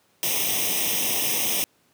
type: noise with comb filter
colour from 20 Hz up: white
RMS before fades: -24 dBFS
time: 0.23-1.64 s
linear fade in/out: 0 ms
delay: 0.34 ms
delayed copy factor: +0.9
effects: pink hiss -63 dBFS RMS until 1.93 s + high-pass 150 Hz 12 dB/octave